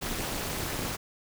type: noise with amplitude modulation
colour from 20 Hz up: pink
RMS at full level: -29 dBFS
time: 0.01-0.97 s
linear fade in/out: 20 ms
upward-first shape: sine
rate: 256 Hz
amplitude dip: 90%
effects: none